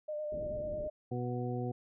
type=tone with vibrato; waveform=sine; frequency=604 Hz; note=D5; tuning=48 cents sharp; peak=-35 dBFS; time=0.08-0.9 s; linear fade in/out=10 ms; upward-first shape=square; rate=9.2 Hz; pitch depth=20 cents each way
type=low-pass noise; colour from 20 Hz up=pink; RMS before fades=-45 dBFS; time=0.32-0.88 s; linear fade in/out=5 ms; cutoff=470 Hz; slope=48 dB/octave
type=harmonic tone; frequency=123 Hz; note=B2; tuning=7 cents flat; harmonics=1 / 2 / 3 / 4 / 6; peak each=-36 / -39 / -41 / -42 / -44 dBFS; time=1.11-1.72 s; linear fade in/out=10 ms
effects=none